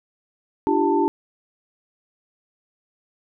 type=tone cluster; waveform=sine; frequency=296.5 / 343.3 / 391.7 / 889 Hz; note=D4 / F4 / G4 / A5; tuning=+17 / -30 / -1 / +18 cents; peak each=-22 dBFS; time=0.67-1.08 s; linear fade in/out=0 ms; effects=none